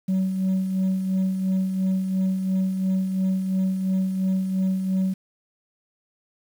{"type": "tone with tremolo", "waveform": "sine", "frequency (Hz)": 188.9, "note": "F#3", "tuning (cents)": 36, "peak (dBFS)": -16, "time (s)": [0.08, 5.14], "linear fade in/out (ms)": 10, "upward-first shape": "sine", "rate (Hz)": 2.9, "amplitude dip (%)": 55, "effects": ["tanh soft clip ceiling -18 dBFS", "8-bit"]}